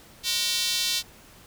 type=tone with high-pass filter; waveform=square; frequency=207.7 Hz; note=G#3; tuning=in tune; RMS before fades=-26 dBFS; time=0.23-1.03 s; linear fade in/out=50 ms; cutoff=3800 Hz; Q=2.2; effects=pink hiss -51 dBFS RMS until 1.46 s